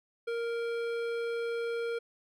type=tone with hard clipping; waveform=triangle; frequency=466.2 Hz; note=A#4; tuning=in tune; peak=-33 dBFS; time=0.27-1.99 s; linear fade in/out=10 ms; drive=17 dB; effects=none